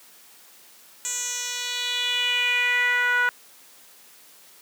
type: tone with band-pass filter sweep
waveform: 10% pulse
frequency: 490 Hz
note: B4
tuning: 14 cents flat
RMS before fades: -24 dBFS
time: 1.05-3.29 s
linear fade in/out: 0 ms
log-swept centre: 7300 to 1400 Hz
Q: 3.5
effects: white hiss -51 dBFS RMS until 4.61 s + high-pass 200 Hz 12 dB/octave